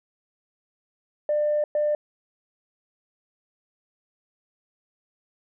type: tone bursts at uneven times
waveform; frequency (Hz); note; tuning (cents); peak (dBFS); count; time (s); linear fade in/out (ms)
sine; 597; D5; +28; -19; 2; 1.29-1.64 / 1.75-1.95; 2
effects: tanh soft clip ceiling -16 dBFS